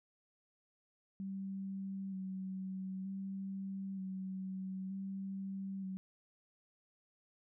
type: tone with vibrato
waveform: sine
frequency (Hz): 191.5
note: G3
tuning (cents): -40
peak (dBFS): -39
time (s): 1.2-5.97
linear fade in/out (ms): 0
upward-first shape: square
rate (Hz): 0.54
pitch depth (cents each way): 21
effects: none